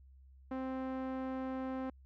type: tone with low-pass filter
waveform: sawtooth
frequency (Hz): 261.6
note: C4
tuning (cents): 0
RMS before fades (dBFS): -39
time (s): 0.51-1.9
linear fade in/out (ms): 5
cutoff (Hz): 1300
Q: 0.74
effects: added 66 Hz sine -56 dBFS peak until 2.05 s